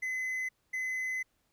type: tone pair in turn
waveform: triangle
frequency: 2032 / 2032 Hz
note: B6 / B6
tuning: +49 / +49 cents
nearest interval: unison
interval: 0 cents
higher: neither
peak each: -30 / -30 dBFS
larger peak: neither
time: 0.02-0.49 / 0.73-1.23 s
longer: second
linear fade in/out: 10 ms
effects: pink hiss -75 dBFS RMS until 1.52 s